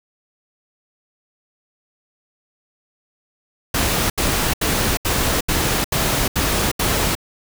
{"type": "noise bursts", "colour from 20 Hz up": "pink", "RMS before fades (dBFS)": -19, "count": 8, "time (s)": [3.74, 7.152], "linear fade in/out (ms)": 5, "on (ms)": 360, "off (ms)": 76, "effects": []}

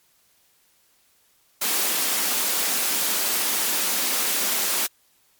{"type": "high-pass noise", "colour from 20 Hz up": "white", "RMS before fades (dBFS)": -23, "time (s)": [1.61, 4.87], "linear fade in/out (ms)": 10, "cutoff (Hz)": 190, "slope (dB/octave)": 48, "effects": ["white hiss -62 dBFS RMS until 5.39 s", "MP3 96 kbps"]}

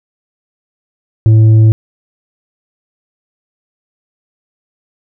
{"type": "tone with tanh clipping", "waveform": "sine", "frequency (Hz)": 110, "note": "A2", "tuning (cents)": 0, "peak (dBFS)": -4, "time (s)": [1.26, 1.72], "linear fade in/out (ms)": 0, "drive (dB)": 5, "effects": []}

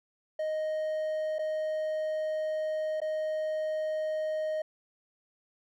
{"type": "tone with dropouts", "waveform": "triangle", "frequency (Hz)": 622.3, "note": "D#5", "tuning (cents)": 0, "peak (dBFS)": -27, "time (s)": [0.39, 4.62], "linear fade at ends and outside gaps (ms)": 5, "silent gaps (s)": [[1.385, 1.391], [3.003, 3.016]], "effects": []}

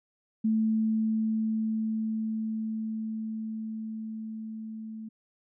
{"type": "tone with level ramp", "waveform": "sine", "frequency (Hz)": 220, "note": "A3", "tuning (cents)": 0, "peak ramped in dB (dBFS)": [-22, -37], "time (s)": [0.44, 5.09], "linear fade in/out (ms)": 10, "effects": []}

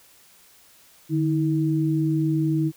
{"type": "tone pair together", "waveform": "sine", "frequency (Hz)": [151.02, 320], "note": ["D3", "D#4"], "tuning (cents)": [49, 49], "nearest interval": "octave + minor second", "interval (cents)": 1300, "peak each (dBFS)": -22, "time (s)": [1.09, 2.72], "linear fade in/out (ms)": 50, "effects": ["white hiss -54 dBFS RMS until 2.76 s"]}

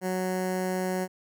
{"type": "tone with notch filter", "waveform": "15% pulse", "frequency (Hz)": 185, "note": "F#3", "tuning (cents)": 0, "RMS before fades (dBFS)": -29, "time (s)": [0.01, 1.08], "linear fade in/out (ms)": 50, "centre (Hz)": 3500, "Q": 1, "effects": []}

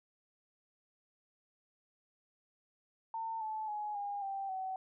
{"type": "tone with pitch steps", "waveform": "sine", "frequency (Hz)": [900, 869.3, 839.7, 811.1, 783.5, 756.8], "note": ["A5", "A5", "G#5", "G#5", "G5", "F#5"], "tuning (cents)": [39, -21, 19, -41, -1, 39], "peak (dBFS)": -36, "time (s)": [3.14, 4.76], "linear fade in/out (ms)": 2, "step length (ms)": 270, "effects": []}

